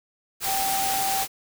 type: tone in noise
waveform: sine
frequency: 778 Hz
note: G5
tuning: 13 cents flat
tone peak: -25 dBFS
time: 0.44-1.26 s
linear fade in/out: 50 ms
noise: white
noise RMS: -27 dBFS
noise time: 0.4-1.28 s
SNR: -1 dB
effects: none